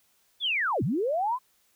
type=linear two-way sweep; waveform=sine; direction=down then up; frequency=3571 to 99 to 1057 Hz; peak=-24 dBFS; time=0.4-1.39 s; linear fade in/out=50 ms; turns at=0.83 s; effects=white hiss -67 dBFS RMS until 1.75 s